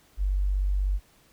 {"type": "tone", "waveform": "sine", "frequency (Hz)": 48.17, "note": "G1", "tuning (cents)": -30, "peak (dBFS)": -22, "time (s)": [0.17, 1], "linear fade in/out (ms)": 50, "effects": ["pink hiss -60 dBFS RMS until 1.32 s"]}